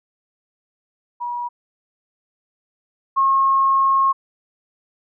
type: tone pair in turn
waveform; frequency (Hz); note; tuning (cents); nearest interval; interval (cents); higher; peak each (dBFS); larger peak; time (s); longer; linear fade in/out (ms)
sine; 964 / 1082.1; B5 / C#6; -42 / -42; major second; 200; second; -23 / -13; second; 1.2-1.49 / 3.16-4.13; second; 20
effects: none